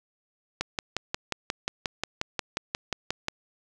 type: click train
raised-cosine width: 0.2 ms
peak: -10 dBFS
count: 16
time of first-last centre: 0.61-3.284 s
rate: 5.61 Hz
effects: none